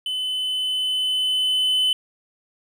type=tone with level ramp; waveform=triangle; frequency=3025 Hz; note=F#7; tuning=38 cents sharp; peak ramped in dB=-22 to -15 dBFS; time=0.06-1.93 s; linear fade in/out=2 ms; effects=none